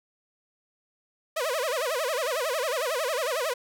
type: tone with vibrato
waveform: sawtooth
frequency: 561 Hz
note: C#5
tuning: 21 cents sharp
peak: -22 dBFS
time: 1.36-3.54 s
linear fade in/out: 10 ms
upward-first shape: sine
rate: 11 Hz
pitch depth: 270 cents each way
effects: none